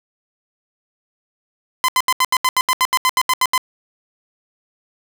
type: tone bursts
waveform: sawtooth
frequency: 1024 Hz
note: C6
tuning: 38 cents flat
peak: -9 dBFS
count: 15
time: 1.84-3.578 s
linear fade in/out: 0 ms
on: 44 ms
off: 77 ms
effects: none